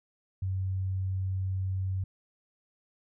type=tone; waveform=sine; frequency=94.6 Hz; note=F#2; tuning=39 cents sharp; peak=-28 dBFS; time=0.42-2.04 s; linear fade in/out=5 ms; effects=none